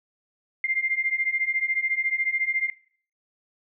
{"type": "beating tone pair", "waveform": "sine", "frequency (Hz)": [2093, 2107], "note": ["C7", "C7"], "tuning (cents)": [0, 12], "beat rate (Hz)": 14, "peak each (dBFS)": -26, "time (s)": [0.64, 2.7], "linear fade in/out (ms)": 2, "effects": ["noise-tail reverb RT60 0.5 s tail -19 dB re dry"]}